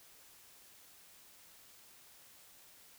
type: silence
effects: white hiss -60 dBFS RMS until 2.98 s